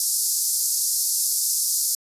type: band-pass noise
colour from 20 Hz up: white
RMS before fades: -23 dBFS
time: 0-1.95 s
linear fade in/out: 2 ms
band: 4800 to 13000 Hz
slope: 48 dB/octave
effects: resampled to 32000 Hz